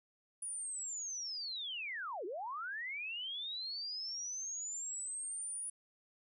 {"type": "linear two-way sweep", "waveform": "sine", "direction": "down then up", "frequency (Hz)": [9810, 332.4, 9810], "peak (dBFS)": -39, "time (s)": [0.42, 5.7], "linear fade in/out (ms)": 5, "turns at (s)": 2.25, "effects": []}